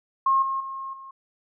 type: tone with level steps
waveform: sine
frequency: 1075 Hz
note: C6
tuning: 47 cents sharp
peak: -17 / -24 / -31 / -39 dBFS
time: 0.26-1.11 s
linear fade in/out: 5 ms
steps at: 0.42 / 0.6 / 0.93 s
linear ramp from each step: 5 ms
effects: none